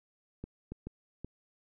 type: clicks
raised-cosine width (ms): 3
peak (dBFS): -27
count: 4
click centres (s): 0.44 / 0.72 / 0.87 / 1.246
effects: none